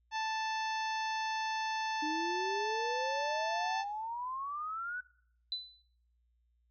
harmonic tone, 880 Hz, A5, in tune, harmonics 1 / 2 / 3 / 4 / 5 / 6 / 7, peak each -34 / -40 / -44 / -46 / -48 / -50 / -51 dBFS, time 0.11-3.85 s, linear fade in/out 50 ms
sine exponential sweep, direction up, 300 to 1507 Hz, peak -36 dBFS, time 2.02-5.01 s, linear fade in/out 10 ms
sine tone with exponential decay, 4000 Hz, B7, 21 cents sharp, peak -31 dBFS, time 5.52-5.82 s, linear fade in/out 1 ms, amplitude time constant 64 ms
effects noise-tail reverb RT60 0.7 s tail -23 dB re dry + added 59 Hz sine -70 dBFS peak until 6.7 s

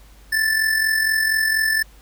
square tone with amplitude modulation, 1760 Hz, A6, in tune, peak -15 dBFS, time 0.32-1.83 s, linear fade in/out 10 ms, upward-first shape sine, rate 44.2 Hz, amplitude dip 55%, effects added 50 Hz sine -45 dBFS peak until 2.01 s + pink hiss -52 dBFS RMS until 2.01 s

